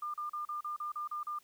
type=tone bursts; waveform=sine; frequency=1202 Hz; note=D6; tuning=40 cents sharp; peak=-35 dBFS; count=9; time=0.02-1.388 s; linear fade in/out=5 ms; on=120 ms; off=36 ms; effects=white hiss -66 dBFS RMS until 1.43 s